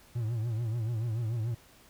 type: tone with vibrato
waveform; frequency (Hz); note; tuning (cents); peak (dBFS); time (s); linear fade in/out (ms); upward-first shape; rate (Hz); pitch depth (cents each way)
triangle; 114.2; A#2; -35; -27; 0.15-1.55; 10; triangle; 6.9; 130
effects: pink hiss -58 dBFS RMS until 1.89 s